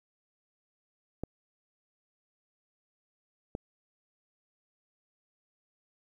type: clicks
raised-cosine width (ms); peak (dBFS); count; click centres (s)
2; -21; 2; 1.236 / 3.551
effects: 10-bit